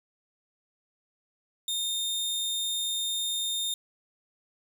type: tone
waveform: sawtooth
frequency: 3649 Hz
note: A#7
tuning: 38 cents flat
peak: -25 dBFS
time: 1.68-3.74 s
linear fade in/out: 2 ms
effects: 10-bit